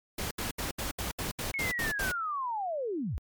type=noise bursts; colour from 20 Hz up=pink; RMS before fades=-34 dBFS; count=10; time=0.18-2.119 s; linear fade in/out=5 ms; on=130 ms; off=71 ms
type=linear sweep; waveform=sine; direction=down; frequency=2217 to 44.38 Hz; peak=-30 dBFS; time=1.54-3.18 s; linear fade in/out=0 ms
effects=MP3 96 kbps